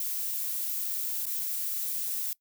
violet noise with dropouts, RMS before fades -32 dBFS, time 0-2.33 s, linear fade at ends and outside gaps 2 ms, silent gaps 1.256-1.265 s, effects noise-tail reverb RT60 0.1 s tail -21 dB re dry

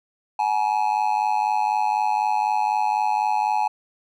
triangle tone with amplitude modulation, 848 Hz, G#5, 36 cents sharp, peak -13 dBFS, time 0.39-3.68 s, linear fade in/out 5 ms, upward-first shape sine, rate 104 Hz, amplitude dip 90%, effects none

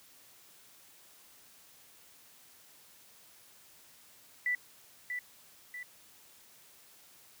sine tone with echo, 1975.5 Hz, B6, in tune, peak -28 dBFS, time 4.46-4.55 s, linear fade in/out 2 ms, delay 640 ms, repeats 2, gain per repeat -6 dB, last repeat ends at 5.83 s, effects white hiss -59 dBFS RMS until 7.4 s + high-pass 60 Hz 12 dB/octave

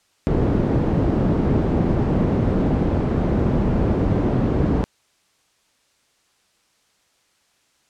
white low-pass noise, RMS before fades -19 dBFS, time 0.27-4.84 s, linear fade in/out 0 ms, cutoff 290 Hz, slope 12 dB/octave, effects white hiss -63 dBFS RMS until 7.89 s + low-pass 8000 Hz 12 dB/octave

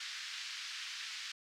white band-pass noise, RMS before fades -44 dBFS, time 0-1.32 s, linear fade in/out 5 ms, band 1500 to 5200 Hz, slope 24 dB/octave, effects none

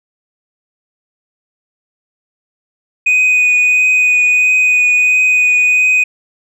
sine tone with vibrato, 2489 Hz, D#7, in tune, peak -5 dBFS, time 3.06-6.04 s, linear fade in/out 10 ms, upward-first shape triangle, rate 1.5 Hz, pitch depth 14 cents each way, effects tanh soft clip ceiling -7 dBFS

